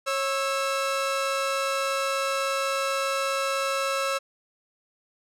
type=tone pair together; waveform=sawtooth; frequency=546.7 / 1318.5 Hz; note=C#5 / E6; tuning=-24 / 0 cents; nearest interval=octave + minor third; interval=1524 cents; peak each=-23 / -24 dBFS; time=0.06-4.19 s; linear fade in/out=20 ms; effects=low-pass 10000 Hz 12 dB/octave